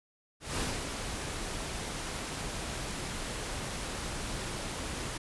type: noise with ADSR envelope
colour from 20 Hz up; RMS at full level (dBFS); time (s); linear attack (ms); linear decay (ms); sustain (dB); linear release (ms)
pink; -32; 0.4-5.18; 180; 240; -5; 10
effects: resampled to 24000 Hz